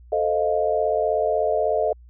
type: chord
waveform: sine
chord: F dominant seventh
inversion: first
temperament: equal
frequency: 440 / 523.3 / 622.3 / 698.5 Hz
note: A4 / C5 / Eb5 / F5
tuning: 0 / 0 / 0 / 0 cents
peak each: -24 / -28 / -22 / -25 dBFS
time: 0.12-1.93 s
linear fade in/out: 5 ms
effects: added 60 Hz sine -44 dBFS peak until 2.09 s